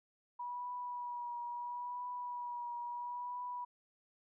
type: tone with vibrato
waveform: sine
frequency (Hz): 971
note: B5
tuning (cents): -30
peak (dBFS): -39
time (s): 0.39-3.65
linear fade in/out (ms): 10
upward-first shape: triangle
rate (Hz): 0.74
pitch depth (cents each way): 27
effects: none